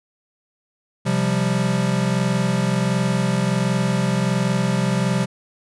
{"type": "chord", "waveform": "square", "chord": "C suspended fourth", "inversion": "none", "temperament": "equal", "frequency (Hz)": [130.81, 174.61, 196], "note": ["C3", "F3", "G3"], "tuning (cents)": [0, 0, 0], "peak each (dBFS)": -23, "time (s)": [1.05, 5.26], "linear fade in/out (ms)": 20, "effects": ["resampled to 24000 Hz"]}